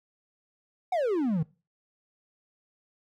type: exponential sweep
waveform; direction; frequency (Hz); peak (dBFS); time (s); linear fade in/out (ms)
triangle; down; 770 to 146.83; -22; 0.92-1.43; 5
effects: noise-tail reverb RT60 0.3 s tail -20 dB re dry